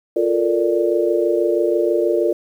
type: chord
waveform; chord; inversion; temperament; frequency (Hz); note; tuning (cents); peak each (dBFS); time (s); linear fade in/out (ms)
sine; Bb major seventh; second; equal; 349.2 / 440 / 466.2 / 587.3; F4 / A4 / Bb4 / D5; 0 / 0 / 0 / 0; -18 / -22 / -21 / -21; 0.16-2.33; 5
effects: 8-bit